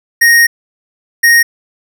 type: tone pair in turn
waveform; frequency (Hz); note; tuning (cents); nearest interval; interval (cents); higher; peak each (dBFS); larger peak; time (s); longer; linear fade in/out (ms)
square; 1864.7 / 1864.7; A#6 / A#6; 0 / 0; unison; 0; neither; -5; neither; 0.21-0.47 / 1.23-1.43; first; 10
effects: none